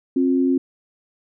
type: tone pair together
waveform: sine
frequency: 266.6 / 356.6 Hz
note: C4 / F4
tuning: +33 / +36 cents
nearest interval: perfect fourth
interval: 503 cents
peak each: -16 / -22 dBFS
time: 0.16-0.58 s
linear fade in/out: 5 ms
effects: none